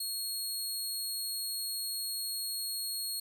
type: tone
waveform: 20% pulse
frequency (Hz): 4303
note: C8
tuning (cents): +48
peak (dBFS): -28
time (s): 0-3.2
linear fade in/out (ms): 5
effects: none